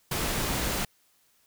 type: noise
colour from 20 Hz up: pink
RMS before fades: -29 dBFS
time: 0.11-0.85 s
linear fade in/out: 5 ms
effects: white hiss -66 dBFS RMS until 1.46 s